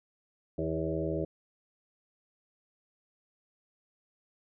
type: harmonic tone with a mistuned harmonic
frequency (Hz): 80.5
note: E2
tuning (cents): -41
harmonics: 1 / 2 / 4 / 5 / 6 / 7 / 8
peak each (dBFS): -39 / -36 / -35 / -36 / -41 / -37 / -41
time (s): 0.58-1.25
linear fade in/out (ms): 5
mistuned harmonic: 6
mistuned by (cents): +28
effects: none